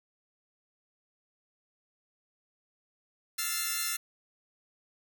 5% pulse chord, F major seventh, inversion third, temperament equal, 1318.5 / 1396.9 / 1760 / 2093 Hz, E6 / F6 / A6 / C7, 0 / 0 / 0 / 0 cents, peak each -25 dBFS, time 3.38-3.97 s, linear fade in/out 10 ms, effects none

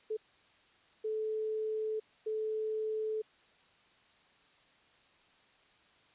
sine tone bursts at uneven times, 434.7 Hz, A4, 21 cents flat, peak -32 dBFS, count 3, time 0.1-0.17 / 1.04-2 / 2.26-3.22 s, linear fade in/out 10 ms, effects white hiss -65 dBFS RMS until 6.14 s + resampled to 8000 Hz

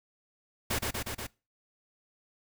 pink noise with echo, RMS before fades -30 dBFS, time 0.7-0.79 s, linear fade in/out 10 ms, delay 120 ms, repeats 4, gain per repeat -2 dB, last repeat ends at 1.27 s, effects noise-tail reverb RT60 0.3 s tail -23 dB re dry

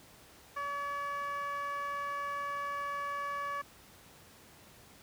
15% pulse tone with band-pass filter, 569 Hz, C#5, 45 cents sharp, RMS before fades -37 dBFS, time 0.56-3.62 s, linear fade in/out 10 ms, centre 1200 Hz, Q 2.3, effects pink hiss -57 dBFS RMS until 5.02 s + high-pass 60 Hz 12 dB/octave

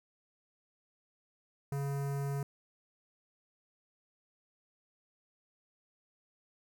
square tone with notch filter, 140 Hz, C#3, 18 cents sharp, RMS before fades -35 dBFS, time 1.72-2.43 s, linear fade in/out 2 ms, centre 3400 Hz, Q 0.51, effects none

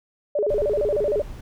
sine tone with vibrato, 495.6 Hz, B4, 6 cents sharp, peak -19 dBFS, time 0.35-1.22 s, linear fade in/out 5 ms, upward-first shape square, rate 13 Hz, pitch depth 290 cents each way
brown noise, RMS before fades -35 dBFS, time 0.49-1.41 s, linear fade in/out 5 ms
effects none

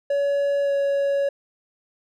triangle tone with pitch glide, 565 to 559.5 Hz, C#5 to C#5, +33 to +16 cents, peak -17 dBFS, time 0.1-1.29 s, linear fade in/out 5 ms, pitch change -17 cents, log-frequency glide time 0.63-0.72 s, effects none

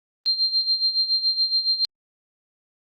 sine tone with tremolo, 4173 Hz, C8, 5 cents flat, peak -16 dBFS, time 0.26-1.85 s, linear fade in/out 0 ms, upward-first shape sine, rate 7.1 Hz, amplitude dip 75%, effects Opus 24 kbps

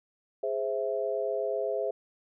sine chord, Ab augmented, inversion none, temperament equal, 415.3 / 523.3 / 659.3 Hz, Ab4 / C5 / E5, 0 / 0 / 0 cents, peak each -32 dBFS, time 0.43-1.91 s, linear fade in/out 5 ms, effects none

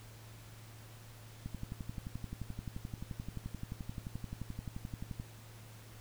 click train, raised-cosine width 5 ms, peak -28 dBFS, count 44, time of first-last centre 1.46-5.199 s, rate 11.5 Hz, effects added 111 Hz sine -52 dBFS peak until 6 s + pink hiss -57 dBFS RMS until 6 s

